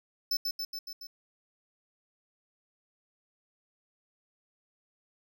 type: tone with echo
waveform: square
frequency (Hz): 5274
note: E8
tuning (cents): 0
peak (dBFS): -27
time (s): 0.31-0.37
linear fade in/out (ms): 5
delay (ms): 140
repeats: 5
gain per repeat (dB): -3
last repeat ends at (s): 1.07
effects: none